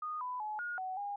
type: tone with pitch steps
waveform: sine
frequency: 1233 / 998 / 851 / 1435 / 749 / 812 Hz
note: D#6 / B5 / G#5 / F6 / F#5 / G#5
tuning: -16 / +18 / +42 / +47 / +21 / -39 cents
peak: -36 dBFS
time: 0.02-1.16 s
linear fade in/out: 5 ms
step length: 190 ms
effects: none